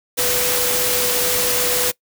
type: tone in noise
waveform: sine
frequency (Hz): 493.9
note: B4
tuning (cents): 0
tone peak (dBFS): -24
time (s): 0.17-1.92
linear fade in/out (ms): 20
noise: white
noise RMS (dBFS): -19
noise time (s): 0.17-1.92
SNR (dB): -8
effects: noise-tail reverb RT60 0.1 s tail -22 dB re dry